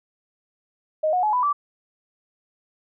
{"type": "tone with pitch steps", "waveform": "sine", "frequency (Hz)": [622.3, 727.3, 850.1, 993.6, 1161.3], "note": ["D#5", "F#5", "G#5", "B5", "D6"], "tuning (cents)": [0, -30, 40, 10, -20], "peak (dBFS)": -18, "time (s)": [1.03, 1.53], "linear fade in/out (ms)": 10, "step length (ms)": 100, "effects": []}